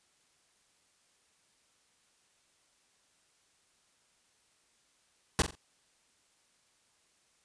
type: noise with echo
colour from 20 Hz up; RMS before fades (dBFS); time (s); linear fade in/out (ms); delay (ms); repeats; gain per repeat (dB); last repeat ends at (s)
pink; -25; 5.39-5.42; 0; 44; 3; -10; 5.552
effects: white hiss -70 dBFS RMS until 7.44 s + resampled to 22050 Hz